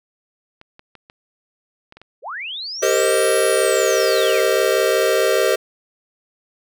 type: clicks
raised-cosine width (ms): 0.3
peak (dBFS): -26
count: 10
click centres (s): 0.614 / 0.794 / 0.953 / 1.099 / 1.924 / 1.97 / 2.016 / 2.858 / 2.93 / 2.978
type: linear two-way sweep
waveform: sine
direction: up then down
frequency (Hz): 379.5 to 11040 to 1776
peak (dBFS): -26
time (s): 2.22-4.43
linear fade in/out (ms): 50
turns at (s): 3.37
type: chord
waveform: square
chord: C minor seventh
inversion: second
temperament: equal with one note detuned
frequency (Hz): 392 / 458.2 / 523.3 / 622.3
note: G4 / Bb4 / C5 / Eb5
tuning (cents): 0 / -30 / 0 / 0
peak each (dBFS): -21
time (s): 2.82-5.56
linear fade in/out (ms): 10
effects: none